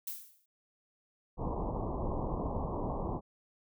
violet noise with exponential decay, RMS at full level -36 dBFS, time 0.07-0.46 s, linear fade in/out 5 ms, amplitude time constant 84 ms
pink low-pass noise, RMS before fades -35 dBFS, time 1.37-3.21 s, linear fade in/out 50 ms, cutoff 1100 Hz, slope 96 dB/octave
effects none

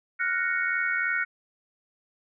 sine chord, Gb major seventh, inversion third, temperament equal, 1396.9 / 1480 / 1864.7 / 2217 Hz, F6 / Gb6 / Bb6 / Db7, 0 / 0 / 0 / 0 cents, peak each -31 / -28 / -30 / -30 dBFS, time 0.19-1.25 s, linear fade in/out 20 ms, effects none

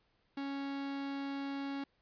45% pulse tone, 277.2 Hz, C#4, in tune, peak -37 dBFS, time 0.37-1.84 s, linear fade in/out 5 ms, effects pink hiss -75 dBFS RMS until 2.01 s + resampled to 11025 Hz

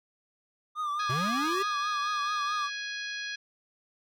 triangle tone with vibrato, 1200 Hz, D6, 37 cents sharp, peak -27 dBFS, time 0.75-2.7 s, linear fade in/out 50 ms, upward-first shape triangle, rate 4.6 Hz, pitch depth 75 cents each way
harmonic tone, 830.6 Hz, G#5, in tune, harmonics 2 / 3 / 4 / 5 / 6 / 7, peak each -36 / -41 / -42 / -42 / -47 / -48 dBFS, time 0.99-3.36 s, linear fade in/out 10 ms
square linear sweep, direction up, 114.6 to 401.7 Hz, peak -31 dBFS, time 1.09-1.63 s, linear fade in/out 10 ms
effects none

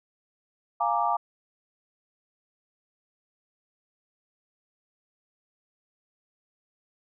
sine chord, Bb dominant seventh, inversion second, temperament equal, 698.5 / 830.6 / 932.3 / 1174.7 Hz, F5 / Ab5 / Bb5 / D6, 0 / 0 / 0 / 0 cents, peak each -28 dBFS, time 0.8-1.17 s, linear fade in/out 10 ms, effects none

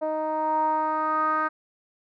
10% pulse tone with low-pass filter sweep, 311.1 Hz, D#4, in tune, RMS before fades -25 dBFS, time 0.01-1.49 s, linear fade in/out 20 ms, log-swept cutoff 710 to 1400 Hz, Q 5.9, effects none

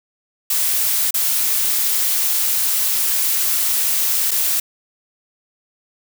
blue noise with dropouts, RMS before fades -18 dBFS, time 0.5-4.6 s, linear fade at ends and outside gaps 5 ms, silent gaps 1.108-1.141 / 4.309-4.314 s, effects none

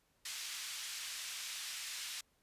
white band-pass noise, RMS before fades -44 dBFS, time 0.25-2.21 s, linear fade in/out 5 ms, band 1900 to 6600 Hz, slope 12 dB/octave, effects pink hiss -75 dBFS RMS until 2.42 s + resampled to 32000 Hz

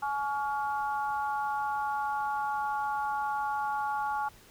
harmonic tone, 281.6 Hz, C#4, 27 cents sharp, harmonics 3 / 4 / 5, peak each -30 / -36 / -37 dBFS, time 0.02-4.29 s, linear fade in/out 10 ms, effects pink hiss -56 dBFS RMS until 4.5 s

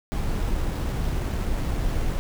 brown noise with sample-and-hold, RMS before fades -25 dBFS, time 0.12-2.19 s, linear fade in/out 0 ms, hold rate 8820 Hz, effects none

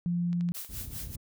sine tone, 173.8 Hz, F3, 8 cents flat, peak -26 dBFS, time 0.06-0.52 s, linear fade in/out 0 ms
click train, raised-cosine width 0.2 ms, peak -32 dBFS, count 5, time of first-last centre 0.33-0.647 s, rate 12.6 Hz
blue noise with tremolo, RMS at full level -38 dBFS, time 0.54-1.16 s, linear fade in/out 10 ms, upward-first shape sine, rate 5 Hz, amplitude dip 80%
white low-pass noise, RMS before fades -42 dBFS, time 0.69-1.17 s, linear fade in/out 5 ms, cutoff 100 Hz, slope 12 dB/octave
effects none

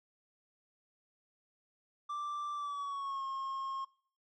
triangle tone with pitch glide, 1174.7 to 1077.2 Hz, D6 to C#6, 0 to -50 cents, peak -34 dBFS, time 2.09-3.85 s, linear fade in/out 10 ms, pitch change -150 cents, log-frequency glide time 2.54-3.25 s, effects noise-tail reverb RT60 0.5 s tail -21 dB re dry + MP3 32 kbps

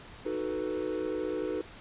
triangle chord, B dominant seventh, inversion first, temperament equal, 311.1 / 370 / 440 / 493.9 Hz, D#4 / F#4 / A4 / B4, 0 / 0 / 0 / 0 cents, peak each -34 dBFS, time 0.25-1.62 s, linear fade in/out 10 ms, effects pink hiss -49 dBFS RMS until 1.8 s + resampled to 8000 Hz

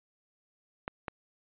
clicks, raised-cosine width 0.5 ms, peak -19 dBFS, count 2, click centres 0.879 / 1.082 s, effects resampled to 8000 Hz

